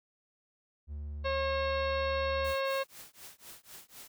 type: tone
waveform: triangle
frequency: 73.42 Hz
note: D2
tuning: in tune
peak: -35 dBFS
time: 0.87-2.55 s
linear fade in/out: 50 ms
type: harmonic tone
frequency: 541 Hz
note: C#5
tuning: 42 cents flat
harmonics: 1 / 2 / 3 / 4 / 5 / 6 / 7 / 8 / 10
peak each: -31 / -36 / -40 / -44 / -42 / -53 / -45 / -46 / -58 dBFS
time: 1.24-2.84 s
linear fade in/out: 20 ms
type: noise with tremolo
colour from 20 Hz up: white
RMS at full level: -47 dBFS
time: 2.44-4.08 s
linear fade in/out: 10 ms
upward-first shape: triangle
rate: 4 Hz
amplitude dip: 100%
effects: none